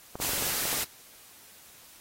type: clicks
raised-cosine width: 1 ms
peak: -23 dBFS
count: 10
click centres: 0.155 / 0.201 / 0.248 / 0.293 / 0.334 / 0.38 / 0.424 / 0.468 / 0.655 / 0.729 s
type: noise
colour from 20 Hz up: white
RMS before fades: -30 dBFS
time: 0.2-0.85 s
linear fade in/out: 20 ms
effects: white hiss -53 dBFS RMS until 2 s + AAC 48 kbps